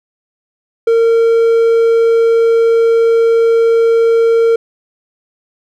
triangle tone, 458.5 Hz, A#4, 29 cents flat, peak -5 dBFS, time 0.87-4.56 s, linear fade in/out 5 ms, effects none

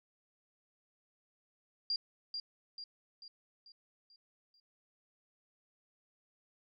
sine tone with echo, 4779 Hz, D8, 29 cents sharp, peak -31 dBFS, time 1.9-1.96 s, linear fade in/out 2 ms, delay 440 ms, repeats 6, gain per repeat -6 dB, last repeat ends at 4.6 s, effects none

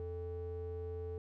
triangle ring-modulated tone, 176.7 Hz, F3, 21 cents sharp, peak -34 dBFS, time 0-1.18 s, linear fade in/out 0 ms, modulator 261 Hz, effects none

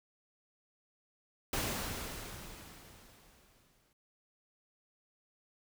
pink noise with exponential decay, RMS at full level -33 dBFS, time 1.53-3.93 s, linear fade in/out 2 ms, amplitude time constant 520 ms, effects none

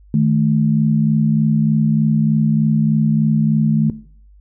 sine tone pair together, 154 / 217.3 Hz, D#3 / A3, -17 / -21 cents, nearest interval tritone, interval 596 cents, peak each -14 dBFS, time 0.14-3.9 s, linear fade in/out 2 ms, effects noise-tail reverb RT60 0.5 s tail -17 dB re dry + added 50 Hz sine -43 dBFS peak until 4.4 s

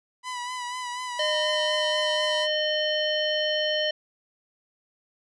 sawtooth tone with vibrato, 991 Hz, B5, 6 cents sharp, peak -27 dBFS, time 0.23-2.48 s, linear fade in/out 50 ms, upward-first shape sine, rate 4.1 Hz, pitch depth 37 cents each way
harmonic tone, 611 Hz, D#5, 32 cents flat, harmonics 1 / 3 / 5 / 7 / 9, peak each -26 / -31 / -27 / -37 / -39 dBFS, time 1.19-3.91 s, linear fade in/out 5 ms
effects resampled to 22050 Hz

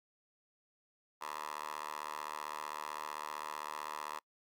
10% pulse tone with high-pass filter, 75.6 Hz, D#2, 49 cents flat, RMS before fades -43 dBFS, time 1.21-4.19 s, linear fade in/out 5 ms, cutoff 920 Hz, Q 3.6, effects noise-tail reverb RT60 0.1 s tail -25 dB re dry + Opus 48 kbps

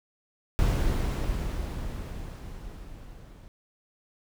brown noise with level ramp, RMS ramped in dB -23 to -48 dBFS, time 0.59-3.48 s, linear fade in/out 0 ms, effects none

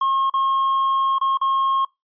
triangle tone with dropouts, 1078 Hz, C#6, 49 cents flat, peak -15 dBFS, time 0.01-1.85 s, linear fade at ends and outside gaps 5 ms, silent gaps 0.299-0.338 / 1.185-1.212 / 1.374-1.413 s, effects noise-tail reverb RT60 0.2 s tail -23 dB re dry + resampled to 11025 Hz

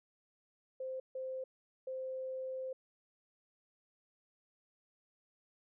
sine tone bursts at uneven times, 521 Hz, C5, 7 cents flat, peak -38 dBFS, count 3, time 0.8-1 / 1.15-1.44 / 1.87-2.73 s, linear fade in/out 5 ms, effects none

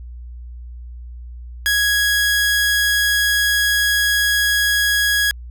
sawtooth tone, 1661.2 Hz, G#6, in tune, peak -11 dBFS, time 1.66-5.31 s, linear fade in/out 0 ms, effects added 60 Hz sine -31 dBFS peak until 5.5 s

